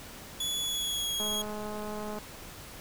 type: tone with pitch glide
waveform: sawtooth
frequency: 3408 to 3305 Hz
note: G#7 to G#7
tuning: +44 to -9 cents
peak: -27 dBFS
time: 0.4-1.42 s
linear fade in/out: 5 ms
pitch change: -53 cents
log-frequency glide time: 0.61-1.14 s
type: click train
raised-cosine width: 1 ms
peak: -26 dBFS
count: 209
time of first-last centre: 1.2-2.186 s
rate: 211 Hz
effects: pink hiss -46 dBFS RMS until 2.8 s